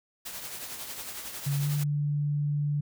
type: noise with tremolo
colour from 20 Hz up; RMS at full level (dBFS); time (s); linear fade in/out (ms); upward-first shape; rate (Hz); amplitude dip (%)
white; -37; 0.25-1.84; 10; triangle; 11; 50
type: tone with pitch glide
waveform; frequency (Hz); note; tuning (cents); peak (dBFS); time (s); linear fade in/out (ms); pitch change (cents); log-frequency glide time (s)
sine; 141.8 to 146.29; C#3 to D3; +40 to -6; -25; 1.46-2.81; 10; +54; 1.6-1.67
effects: none